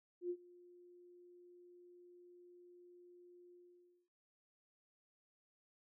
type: tone with ADSR envelope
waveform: sine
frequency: 353.7 Hz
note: F4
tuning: 22 cents sharp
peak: -36 dBFS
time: 0.21-4.09 s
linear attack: 90 ms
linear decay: 62 ms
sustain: -23 dB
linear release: 560 ms
effects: none